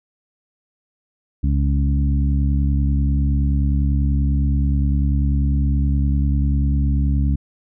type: harmonic tone with a mistuned harmonic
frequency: 69.9 Hz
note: C#2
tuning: 15 cents sharp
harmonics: 1 / 2 / 3 / 4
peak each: -16 / -22 / -26 / -28 dBFS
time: 1.43-7.36 s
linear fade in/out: 10 ms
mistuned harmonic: 1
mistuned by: -21 cents
effects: none